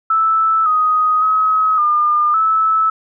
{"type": "tone with pitch steps", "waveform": "sine", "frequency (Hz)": [1315, 1251, 1276, 1207, 1306], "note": ["E6", "D#6", "D#6", "D6", "E6"], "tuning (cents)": [-5, 9, 43, 47, -17], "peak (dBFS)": -11, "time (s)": [0.1, 2.9], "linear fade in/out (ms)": 5, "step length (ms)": 560, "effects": []}